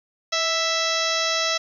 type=harmonic tone with a mistuned harmonic; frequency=660 Hz; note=E5; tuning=2 cents sharp; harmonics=1 / 2 / 3 / 4 / 5 / 6 / 7 / 8 / 9 / 10; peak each=-28 / -28 / -29 / -31 / -30 / -28 / -36 / -28 / -32 / -38 dBFS; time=0.32-1.58 s; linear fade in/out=10 ms; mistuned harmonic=1; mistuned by=-33 cents; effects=9-bit